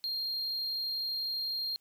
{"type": "tone", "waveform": "sine", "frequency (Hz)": 4212, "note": "C8", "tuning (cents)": 11, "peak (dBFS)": -29, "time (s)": [0.04, 1.76], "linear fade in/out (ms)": 0, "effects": ["tanh soft clip ceiling -31 dBFS", "white hiss -73 dBFS RMS until 1.8 s"]}